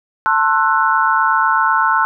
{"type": "chord", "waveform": "sine", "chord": "F# half-diminished seventh", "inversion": "first", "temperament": "just", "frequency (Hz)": [888, 1065.6, 1332, 1480], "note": ["A5", "C6", "E6", "F#6"], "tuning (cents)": [16, 31, 18, 0], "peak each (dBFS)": -17, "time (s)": [0.26, 2.05], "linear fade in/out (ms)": 0, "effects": []}